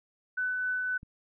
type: tone with tremolo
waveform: sine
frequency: 1500 Hz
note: F#6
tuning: 23 cents sharp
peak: -27 dBFS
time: 0.37-0.98 s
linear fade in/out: 10 ms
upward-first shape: triangle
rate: 3.8 Hz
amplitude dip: 25%
type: click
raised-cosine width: 5 ms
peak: -34 dBFS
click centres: 1.031 s
effects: none